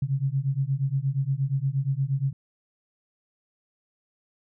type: beating tone pair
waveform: sine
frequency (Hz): 132.2 / 140.7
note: C3 / C#3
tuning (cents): +18 / +26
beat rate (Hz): 8.5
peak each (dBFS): -26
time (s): 0.02-2.33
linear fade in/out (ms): 5
effects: none